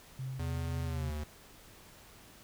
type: tone with tremolo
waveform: sine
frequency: 130.81 Hz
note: C3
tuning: in tune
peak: -35 dBFS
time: 0.19-1.1 s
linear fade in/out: 2 ms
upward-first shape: triangle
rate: 3.8 Hz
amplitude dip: 30%
type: tone with pitch glide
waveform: square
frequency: 83 to 75.24 Hz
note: E2 to D2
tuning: +12 to +42 cents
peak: -36 dBFS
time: 0.39-1.24 s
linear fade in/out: 5 ms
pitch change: -170 cents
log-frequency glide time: 0.84-1.12 s
effects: pink hiss -56 dBFS RMS until 2.43 s